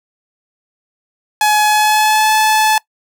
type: tone with pitch glide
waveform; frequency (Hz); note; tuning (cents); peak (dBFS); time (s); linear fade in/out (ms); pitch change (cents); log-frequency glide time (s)
sawtooth; 846 to 865.8; G#5 to A5; +32 to -28; -6; 1.41-2.78; 2; +40; 1.64-2.32
effects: noise-tail reverb RT60 0.1 s tail -22 dB re dry